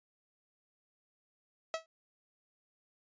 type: tone with exponential decay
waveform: sawtooth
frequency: 648 Hz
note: E5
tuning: 30 cents flat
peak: -26 dBFS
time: 1.74-1.86 s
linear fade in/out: 1 ms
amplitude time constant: 24 ms
effects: resampled to 16000 Hz